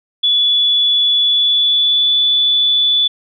sine tone with pitch glide, 3429 to 3467 Hz, A7 to A7, -45 to -26 cents, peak -10 dBFS, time 0.23-3.08 s, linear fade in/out 10 ms, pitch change +19 cents, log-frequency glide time 1.21-2.14 s, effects none

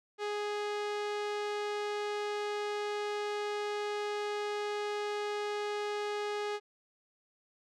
sawtooth tone, 415.3 Hz, G#4, in tune, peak -29 dBFS, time 0.18-6.6 s, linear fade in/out 50 ms, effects low-pass 5000 Hz 12 dB/octave

